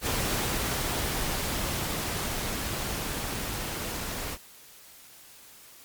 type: noise with level ramp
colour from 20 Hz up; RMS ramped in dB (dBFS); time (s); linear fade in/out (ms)
pink; -28 to -34; 0.01-4.38; 50
effects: white hiss -51 dBFS RMS until 5.84 s + MP3 96 kbps